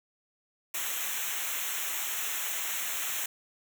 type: noise with comb filter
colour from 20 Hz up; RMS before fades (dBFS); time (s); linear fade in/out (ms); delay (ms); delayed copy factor
white; -33; 0.74-3.26; 5; 0.21; -1
effects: none